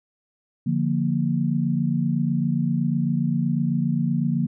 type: chord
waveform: sine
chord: Bb major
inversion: first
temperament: equal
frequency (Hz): 146.83 / 174.61 / 233.1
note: D3 / F3 / Bb3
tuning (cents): 0 / 0 / 0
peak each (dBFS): -24 / -24 / -24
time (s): 0.66-4.47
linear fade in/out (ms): 10
effects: none